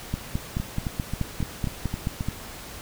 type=two click trains; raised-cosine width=5 ms; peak=-13 / -15 dBFS; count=11 / 7; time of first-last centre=0.14-2.286 / 0.6-2.209 s; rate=4.66 / 3.73 Hz; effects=pink hiss -40 dBFS RMS until 2.81 s